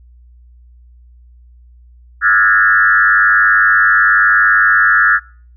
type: tone with frequency modulation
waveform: sine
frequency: 1548 Hz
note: G6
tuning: 22 cents flat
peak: -7 dBFS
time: 2.21-5.2 s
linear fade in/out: 50 ms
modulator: 101 Hz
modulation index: 2.3
effects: noise-tail reverb RT60 0.5 s tail -26 dB re dry + added 60 Hz sine -40 dBFS peak until 5.56 s